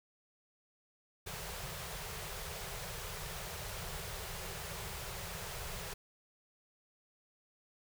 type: band-stop noise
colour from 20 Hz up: pink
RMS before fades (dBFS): -43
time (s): 1.26-5.94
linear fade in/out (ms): 10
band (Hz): 190 to 370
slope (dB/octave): 96
effects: none